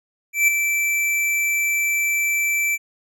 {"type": "tone with ADSR envelope", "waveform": "square", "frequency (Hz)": 2330, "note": "D7", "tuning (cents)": -14, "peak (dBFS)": -12, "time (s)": [0.33, 2.78], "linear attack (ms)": 150, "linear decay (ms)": 5, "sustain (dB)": -7, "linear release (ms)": 39, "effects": []}